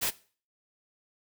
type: noise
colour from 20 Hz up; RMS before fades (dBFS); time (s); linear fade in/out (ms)
white; -29; 0.01-0.11; 20
effects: noise-tail reverb RT60 0.4 s tail -18 dB re dry